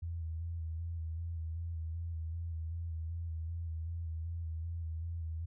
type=tone with vibrato; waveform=sine; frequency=82.41 Hz; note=E2; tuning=in tune; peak=-36 dBFS; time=0.02-5.46 s; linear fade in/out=10 ms; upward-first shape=square; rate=2.6 Hz; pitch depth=35 cents each way; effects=none